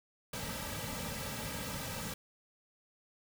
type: noise with comb filter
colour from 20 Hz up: pink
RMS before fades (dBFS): -40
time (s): 0.33-2.14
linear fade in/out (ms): 5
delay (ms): 2.8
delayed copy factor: -0.8
effects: none